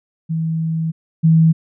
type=tone pair in turn; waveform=sine; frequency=161.8 / 161.8 Hz; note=E3 / E3; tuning=-32 / -32 cents; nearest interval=unison; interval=0 cents; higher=neither; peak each=-17 / -8 dBFS; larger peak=second; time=0.29-0.92 / 1.23-1.53 s; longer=first; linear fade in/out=20 ms; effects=none